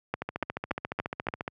two click trains, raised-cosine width 0.5 ms, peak -13 / -17 dBFS, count 5 / 19, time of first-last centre 0.14-1.286 / 0.22-1.479 s, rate 3.49 / 14.3 Hz, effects high-pass 80 Hz 12 dB/octave

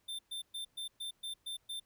square tone bursts, 3574 Hz, A7, 26 cents sharp, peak -39 dBFS, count 8, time 0.08-1.8 s, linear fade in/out 10 ms, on 110 ms, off 120 ms, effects pink hiss -75 dBFS RMS until 1.85 s

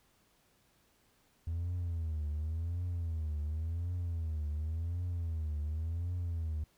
triangle tone with vibrato, 81.5 Hz, E2, 19 cents flat, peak -30 dBFS, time 1.47-6.64 s, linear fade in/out 5 ms, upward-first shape triangle, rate 0.91 Hz, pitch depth 170 cents each way, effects tanh soft clip ceiling -28 dBFS + pink hiss -70 dBFS RMS until 6.77 s

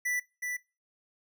square tone with echo, 1975.5 Hz, B6, in tune, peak -29 dBFS, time 0.05-0.2 s, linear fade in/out 10 ms, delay 370 ms, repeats 1, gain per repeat -4 dB, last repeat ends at 0.57 s, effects noise-tail reverb RT60 0.3 s tail -22 dB re dry

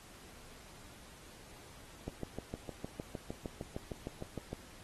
click train, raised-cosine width 2 ms, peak -26 dBFS, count 17, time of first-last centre 2.08-4.53 s, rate 6.53 Hz, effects pink hiss -56 dBFS RMS until 4.83 s + AAC 32 kbps

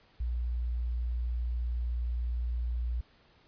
sine tone, 59.7 Hz, A#1, 42 cents sharp, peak -29 dBFS, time 0.2-3.01 s, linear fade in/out 5 ms, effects pink hiss -63 dBFS RMS until 3.47 s + resampled to 11025 Hz

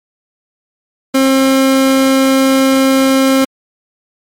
30% pulse tone, 267 Hz, C4, 35 cents sharp, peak -5 dBFS, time 1.14-3.45 s, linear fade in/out 10 ms, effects MP3 64 kbps

